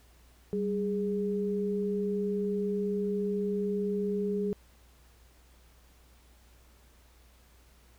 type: tone pair together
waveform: sine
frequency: 195.03 / 413 Hz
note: G3 / G#4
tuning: -9 / -10 cents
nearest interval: octave + minor second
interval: 1299 cents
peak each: -31 / -30 dBFS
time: 0.53-4.53 s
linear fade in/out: 0 ms
effects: added 60 Hz sine -58 dBFS peak until 7.98 s + pink hiss -63 dBFS RMS until 7.98 s